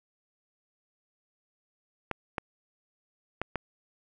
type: clicks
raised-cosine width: 0.5 ms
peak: -15 dBFS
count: 4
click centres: 2.113 / 2.382 / 3.416 / 3.557 s
effects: none